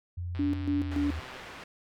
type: tone with pitch glide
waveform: sine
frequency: 87.9 to 78.76 Hz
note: F2 to D#2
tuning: +12 to +22 cents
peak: -32 dBFS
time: 0.17-1.2 s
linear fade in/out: 10 ms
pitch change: -190 cents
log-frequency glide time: 0.8-1.02 s
type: click train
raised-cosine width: 0.3 ms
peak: -31 dBFS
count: 136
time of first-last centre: 0.35-1.397 s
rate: 129 Hz
type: tone with tremolo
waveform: sine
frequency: 288.5 Hz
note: D4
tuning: 31 cents flat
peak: -25 dBFS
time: 0.39-1.11 s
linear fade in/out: 5 ms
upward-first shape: square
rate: 3.5 Hz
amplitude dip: 70%
type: low-pass noise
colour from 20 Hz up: white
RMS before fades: -45 dBFS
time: 0.91-1.64 s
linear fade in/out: 5 ms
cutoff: 2100 Hz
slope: 12 dB/octave
effects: none